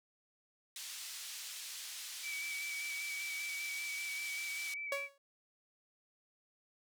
pink band-pass noise, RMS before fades -46 dBFS, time 0.76-4.74 s, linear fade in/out 2 ms, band 3200 to 11000 Hz, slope 12 dB/octave
sine tone with vibrato, 2294 Hz, D7, 41 cents flat, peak -39 dBFS, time 2.22-5.09 s, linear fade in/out 50 ms, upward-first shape square, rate 5.1 Hz, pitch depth 20 cents each way
sawtooth tone with exponential decay, 558 Hz, C#5, 11 cents sharp, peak -29 dBFS, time 4.92-5.18 s, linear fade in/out 2 ms, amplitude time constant 56 ms
effects none

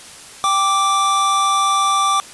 square tone pair together, 784 / 1172.6 Hz, G5 / D6, 0 / -3 cents, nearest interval perfect fifth, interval 697 cents, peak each -23 / -15 dBFS, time 0.44-2.2 s, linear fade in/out 0 ms, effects white hiss -38 dBFS RMS until 2.33 s + resampled to 24000 Hz

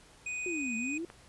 square tone, 2489 Hz, D#7, in tune, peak -35 dBFS, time 0.26-0.98 s, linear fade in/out 5 ms
sine exponential two-way sweep, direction down then up, 372.5 to 219.3 to 352 Hz, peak -34 dBFS, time 0.46-1.05 s, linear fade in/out 2 ms, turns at 0.76 s
click, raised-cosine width 0.5 ms, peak -31 dBFS, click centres 1.101 s
effects pink hiss -58 dBFS RMS until 1.28 s + resampled to 24000 Hz

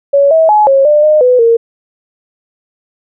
sine tone with pitch steps, 562 / 645 / 846 / 544 / 597 / 611 / 499.8 / 461.5 Hz, C#5 / E5 / G#5 / C#5 / D5 / D#5 / B4 / A#4, +24 / -38 / +32 / -33 / +28 / -32 / +21 / -17 cents, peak -4 dBFS, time 0.13-1.57 s, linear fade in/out 10 ms, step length 180 ms, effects none

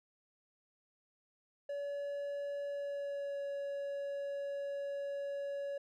triangle tone with pitch glide, 569 to 562.5 Hz, C#5 to C#5, +45 to +25 cents, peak -35 dBFS, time 1.69-5.78 s, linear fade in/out 5 ms, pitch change -20 cents, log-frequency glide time 2.66-3.42 s, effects none

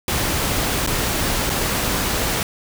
pink noise with dropouts, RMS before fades -21 dBFS, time 0.08-2.43 s, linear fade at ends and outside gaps 1 ms, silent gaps 0.864-0.874 / 1.495-1.499 s, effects none

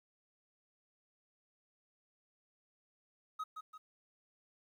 triangle tone with echo, 1266 Hz, D#6, 30 cents sharp, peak -35 dBFS, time 3.39-3.44 s, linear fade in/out 10 ms, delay 170 ms, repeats 2, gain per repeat -6 dB, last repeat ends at 3.78 s, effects 12-bit

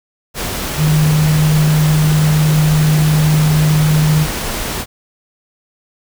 sine tone in noise, 153.3 Hz, D#3, 25 cents flat, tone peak -9 dBFS, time 0.77-4.27 s, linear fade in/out 50 ms, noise pink, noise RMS -21 dBFS, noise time 0.34-4.86 s, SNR +9 dB, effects none

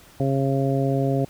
harmonic tone, 136.1 Hz, C#3, 31 cents flat, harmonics 1 / 2 / 3 / 4 / 5, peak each -22 / -25 / -27 / -28 / -29 dBFS, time 0.2-1.25 s, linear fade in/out 2 ms, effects pink hiss -50 dBFS RMS until 1.29 s

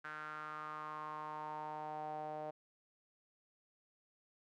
sawtooth tone with band-pass filter sweep, 153.1 Hz, D#3, 28 cents flat, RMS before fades -45 dBFS, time 0.04-2.51 s, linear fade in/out 10 ms, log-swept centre 1500 to 670 Hz, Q 5.6, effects none

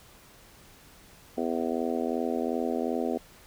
harmonic tone, 82.7 Hz, E2, 6 cents sharp, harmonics 3 / 4 / 5 / 6 / 7 / 8 / 9, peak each -31 / -34 / -33 / -35 / -39 / -36 / -38 dBFS, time 1.37-3.18 s, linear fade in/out 10 ms, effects pink hiss -54 dBFS RMS until 3.46 s

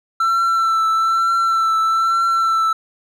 triangle tone with vibrato, 1338 Hz, E6, 25 cents sharp, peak -12 dBFS, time 0.2-2.73 s, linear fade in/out 5 ms, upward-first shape triangle, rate 1.1 Hz, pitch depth 25 cents each way, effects none

